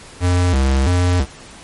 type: tone with vibrato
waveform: square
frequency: 77.3 Hz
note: D#2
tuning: 11 cents flat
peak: -13 dBFS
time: 0.2-1.26 s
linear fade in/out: 50 ms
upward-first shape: square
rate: 1.5 Hz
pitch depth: 250 cents each way
effects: pink hiss -39 dBFS RMS until 1.63 s + MP3 48 kbps